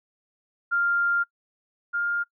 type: tone pair in turn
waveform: sine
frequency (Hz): 1396.9 / 1406.6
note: F6 / F6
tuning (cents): 0 / +12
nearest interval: unison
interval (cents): 12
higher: second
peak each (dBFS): -20 / -23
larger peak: first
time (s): 0.71-1.24 / 1.93-2.24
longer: first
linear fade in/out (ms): 20
effects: noise-tail reverb RT60 0.1 s tail -23 dB re dry